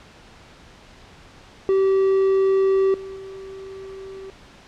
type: tone with level steps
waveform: triangle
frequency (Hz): 385.9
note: G4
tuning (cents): -27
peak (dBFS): -13 / -30 / -32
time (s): 1.69-4.3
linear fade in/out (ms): 0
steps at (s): 2.94 / 3.16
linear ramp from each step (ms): 2
effects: pink hiss -47 dBFS RMS until 4.67 s + low-pass 5000 Hz 12 dB/octave